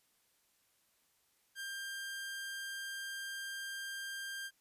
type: tone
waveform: sawtooth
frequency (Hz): 1592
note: G6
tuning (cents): +26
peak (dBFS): -37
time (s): 1.55-4.51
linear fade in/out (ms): 50
effects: white hiss -74 dBFS RMS until 4.6 s + resampled to 32000 Hz